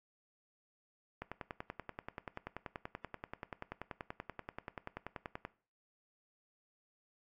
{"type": "click train", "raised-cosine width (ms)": 0.5, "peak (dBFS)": -26, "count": 45, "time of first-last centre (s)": [1.22, 5.451], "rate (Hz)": 10.4, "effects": ["noise-tail reverb RT60 0.4 s tail -18 dB re dry", "AAC 64 kbps"]}